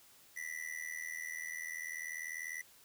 square tone with amplitude modulation, 1977 Hz, B6, 1 cent sharp, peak -37 dBFS, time 0.36-2.62 s, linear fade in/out 10 ms, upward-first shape sine, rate 80.2 Hz, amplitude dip 95%, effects white hiss -62 dBFS RMS until 2.84 s

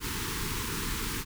pink band-stop noise, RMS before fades -33 dBFS, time 0-1.25 s, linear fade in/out 50 ms, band 460 to 880 Hz, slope 96 dB/octave, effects none

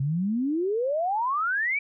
sine exponential sweep, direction up, 130.81 to 2349 Hz, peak -23 dBFS, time 0-1.79 s, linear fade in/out 5 ms, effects none

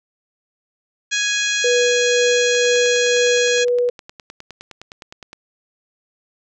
harmonic tone, 830.6 Hz, G#5, in tune, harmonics 2 / 3 / 4 / 5 / 6 / 7 / 8 / 9, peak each -22 / -24 / -24 / -27 / -35 / -29 / -26 / -34 dBFS, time 1.11-3.65 s, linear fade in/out 20 ms
sine tone with tremolo, 488.2 Hz, B4, 20 cents flat, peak -14 dBFS, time 1.64-3.9 s, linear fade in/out 5 ms, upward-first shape sine, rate 2 Hz, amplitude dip 25%
click train, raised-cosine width 0.2 ms, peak -19 dBFS, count 28, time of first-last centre 2.55-5.331 s, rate 9.71 Hz
effects none

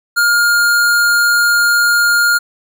square tone, 1414 Hz, F6, 21 cents sharp, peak -10 dBFS, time 0.16-2.39 s, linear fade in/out 20 ms, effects none

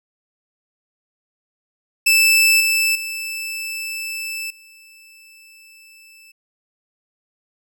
sawtooth tone with level steps, 2637 Hz, E7, in tune, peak -8 / -12 / -22 / -41 dBFS, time 2.06-6.32 s, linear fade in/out 10 ms, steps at 2.6 / 2.95 / 4.5 s, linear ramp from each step 5 ms, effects none

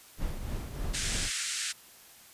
brown noise with tremolo, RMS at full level -32 dBFS, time 0.17-1.31 s, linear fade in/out 50 ms, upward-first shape triangle, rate 3.3 Hz, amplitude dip 60%
white band-pass noise, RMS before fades -34 dBFS, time 0.93-1.73 s, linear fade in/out 20 ms, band 1400 to 9100 Hz, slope 48 dB/octave
effects white hiss -54 dBFS RMS until 2.33 s + resampled to 32000 Hz

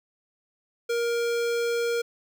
square tone with notch filter, 470 Hz, A#4, 14 cents sharp, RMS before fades -26 dBFS, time 0.89-2.02 s, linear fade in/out 10 ms, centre 11000 Hz, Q 1.6, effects none

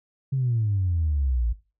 sine exponential sweep, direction down, 138.59 to 54.5 Hz, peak -20 dBFS, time 0.32-1.53 s, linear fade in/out 10 ms, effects noise-tail reverb RT60 0.3 s tail -17 dB re dry + tanh soft clip ceiling -16 dBFS

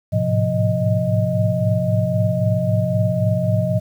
sine tone cluster, 106.5 / 110.3 / 129 / 176 / 622 Hz, G#2 / A2 / C3 / F3 / D#5, +44 / +5 / -24 / +14 / -1 cents, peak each -22 dBFS, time 0.12-3.8 s, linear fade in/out 20 ms, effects 8-bit

